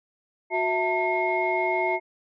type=tone cluster; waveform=sine; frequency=366.7 / 658 / 896 / 2152 Hz; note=F#4 / E5 / A5 / C7; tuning=-15 / -3 / +31 / +48 cents; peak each=-27 dBFS; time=0.5-2 s; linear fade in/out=50 ms; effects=tanh soft clip ceiling -12 dBFS